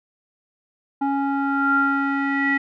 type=tone with low-pass filter sweep; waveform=square; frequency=277.2 Hz; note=C#4; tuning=in tune; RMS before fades=-21 dBFS; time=1.01-2.58 s; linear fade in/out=10 ms; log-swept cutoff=1000 to 2000 Hz; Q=10; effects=none